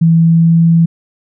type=tone with pitch glide; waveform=sine; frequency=164.81 to 166.34 Hz; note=E3 to E3; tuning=0 to +16 cents; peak=-5 dBFS; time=0.01-0.86 s; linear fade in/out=10 ms; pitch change=+16 cents; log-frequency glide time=0.12-0.64 s; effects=none